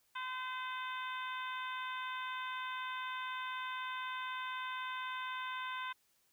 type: harmonic tone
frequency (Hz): 512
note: C5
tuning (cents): -38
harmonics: 2 / 3 / 4 / 5 / 6 / 7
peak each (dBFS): -41 / -44 / -49 / -49 / -53 / -50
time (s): 0.15-5.93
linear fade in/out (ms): 10
effects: white hiss -74 dBFS RMS until 6.32 s